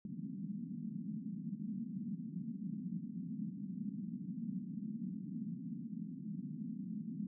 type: band-pass noise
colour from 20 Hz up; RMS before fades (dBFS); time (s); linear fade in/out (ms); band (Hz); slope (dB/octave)
pink; -43; 0.05-7.27; 2; 170 to 240; 48
effects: none